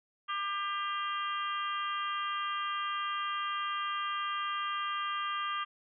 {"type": "harmonic tone", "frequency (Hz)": 398.7, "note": "G4", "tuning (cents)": 29, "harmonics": [3, 4, 5, 6, 7, 8], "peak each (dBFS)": [-33, -42, -44, -51, -43, -42], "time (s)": [0.28, 5.65], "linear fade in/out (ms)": 20, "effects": []}